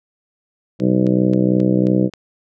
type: harmonic tone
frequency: 63 Hz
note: B1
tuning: 35 cents sharp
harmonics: 2 / 3 / 4 / 5 / 6 / 7 / 8 / 9 / 10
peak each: -21 / -16 / -25 / -18 / -23 / -32 / -23 / -28 / -35 dBFS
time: 0.79-2.1 s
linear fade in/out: 50 ms
type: click train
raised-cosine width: 0.2 ms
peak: -20 dBFS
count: 6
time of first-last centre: 0.8-2.137 s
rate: 3.74 Hz
effects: none